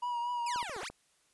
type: tone with vibrato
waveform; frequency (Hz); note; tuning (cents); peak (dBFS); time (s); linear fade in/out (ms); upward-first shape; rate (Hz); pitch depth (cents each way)
triangle; 961; B5; -48; -30; 0.02-0.63; 10; triangle; 4.3; 38
type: exponential two-way sweep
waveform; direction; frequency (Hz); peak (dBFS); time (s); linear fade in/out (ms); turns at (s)
15% pulse; down then up; 2684 to 349.2 to 2684; -32; 0.46-0.89; 5; 0.8
type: click train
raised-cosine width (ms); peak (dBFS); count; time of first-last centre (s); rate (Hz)
1; -31; 6; 0.56-0.9; 14.7
effects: white hiss -70 dBFS RMS until 1.33 s + resampled to 24000 Hz